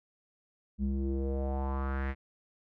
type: tone with low-pass filter sweep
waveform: square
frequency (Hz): 67.4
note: C#2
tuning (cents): -48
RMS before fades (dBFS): -32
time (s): 0.78-2.15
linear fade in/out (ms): 50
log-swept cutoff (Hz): 200 to 2100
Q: 3.6
effects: none